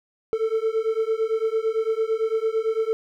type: beating tone pair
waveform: triangle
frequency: 440 / 448.9 Hz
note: A4 / A4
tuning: 0 / +35 cents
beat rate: 8.9 Hz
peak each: -22 dBFS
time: 0.33-2.93 s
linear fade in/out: 0 ms
effects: none